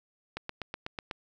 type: click train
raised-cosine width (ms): 0.3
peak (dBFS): -19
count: 7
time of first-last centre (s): 0.37-1.112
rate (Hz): 8.09
effects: none